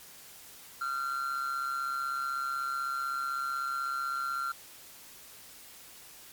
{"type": "tone with amplitude modulation", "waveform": "triangle", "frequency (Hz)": 1375, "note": "F6", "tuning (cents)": -27, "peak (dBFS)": -26, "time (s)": [0.81, 4.52], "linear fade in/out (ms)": 5, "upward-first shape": "sine", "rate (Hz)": 136, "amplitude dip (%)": 60, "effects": ["white hiss -51 dBFS RMS until 6.32 s", "MP3 96 kbps"]}